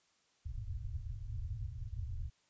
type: low-pass noise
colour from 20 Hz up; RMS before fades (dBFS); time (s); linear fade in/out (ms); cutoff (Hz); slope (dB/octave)
white; -41; 0.45-2.3; 10; 120; 96
effects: white hiss -73 dBFS RMS until 2.49 s + resampled to 16000 Hz